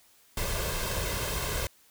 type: noise with comb filter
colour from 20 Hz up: pink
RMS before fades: -31 dBFS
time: 0.37-1.67 s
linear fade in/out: 2 ms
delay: 1.9 ms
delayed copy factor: +0.6
effects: white hiss -61 dBFS RMS until 1.9 s